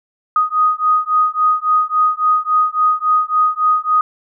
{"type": "beating tone pair", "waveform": "sine", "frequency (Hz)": [1244.5, 1248.1], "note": ["D#6", "D#6"], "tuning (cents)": [0, 5], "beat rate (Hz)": 3.6, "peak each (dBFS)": -15, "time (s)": [0.36, 4.01], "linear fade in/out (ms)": 2, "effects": []}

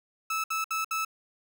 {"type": "tone bursts", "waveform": "30% pulse", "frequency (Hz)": 1307, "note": "E6", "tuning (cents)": -15, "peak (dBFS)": -25, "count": 4, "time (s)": [0.3, 1.049], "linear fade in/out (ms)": 5, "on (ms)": 140, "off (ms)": 63, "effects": []}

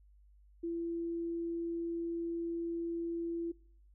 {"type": "tone", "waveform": "sine", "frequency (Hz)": 337, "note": "E4", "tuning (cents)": 38, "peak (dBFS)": -34, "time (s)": [0.63, 3.52], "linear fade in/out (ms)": 10, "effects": ["noise-tail reverb RT60 0.6 s tail -23 dB re dry", "added 50 Hz sine -59 dBFS peak until 3.94 s"]}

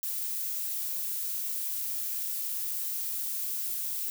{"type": "noise", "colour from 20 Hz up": "violet", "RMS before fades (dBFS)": -33, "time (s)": [0.03, 4.1], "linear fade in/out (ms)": 0, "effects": []}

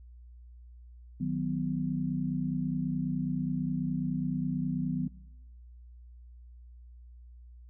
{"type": "chord", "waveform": "sine", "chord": "B major", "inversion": "first", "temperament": "equal with one note detuned", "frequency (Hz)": [155.56, 185, 250.2], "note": ["D#3", "F#3", "B3"], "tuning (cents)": [0, 0, 23], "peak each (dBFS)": -33, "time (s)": [1.2, 5.08], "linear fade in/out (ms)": 10, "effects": ["noise-tail reverb RT60 1.0 s tail -21 dB re dry", "added 60 Hz sine -48 dBFS peak until 7.69 s"]}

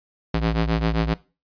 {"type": "ring-modulated tone", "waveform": "sawtooth", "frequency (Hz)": 111, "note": "A2", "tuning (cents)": 16, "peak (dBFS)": -13, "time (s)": [0.34, 1.14], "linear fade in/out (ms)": 5, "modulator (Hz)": 51.7, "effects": ["noise-tail reverb RT60 0.3 s tail -19 dB re dry", "resampled to 11025 Hz"]}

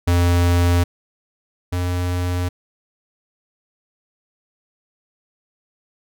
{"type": "tone pair in turn", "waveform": "square", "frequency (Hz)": [87.31, 89.2], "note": ["F2", "F2"], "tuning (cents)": [0, 37], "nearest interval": "unison", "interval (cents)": 37, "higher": "second", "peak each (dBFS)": [-14, -20], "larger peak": "first", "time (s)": [[0.07, 0.84], [1.72, 2.49]], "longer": "neither", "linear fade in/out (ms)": 10, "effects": []}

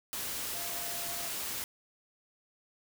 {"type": "tone in noise", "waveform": "sine", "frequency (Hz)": 690, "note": "F5", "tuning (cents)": -21, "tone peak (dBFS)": -46, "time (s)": [0.55, 1.28], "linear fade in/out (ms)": 0, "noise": "white", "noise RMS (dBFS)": -37, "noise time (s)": [0.13, 1.64], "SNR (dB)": -12, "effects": []}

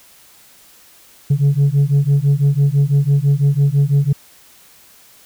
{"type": "beating tone pair", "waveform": "sine", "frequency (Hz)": [138.59, 144.59], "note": ["C#3", "D3"], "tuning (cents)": [0, -27], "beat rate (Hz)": 6, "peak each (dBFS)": -12, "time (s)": [1.3, 4.13], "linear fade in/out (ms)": 10, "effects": ["tanh soft clip ceiling -8 dBFS", "white hiss -47 dBFS RMS until 5.25 s"]}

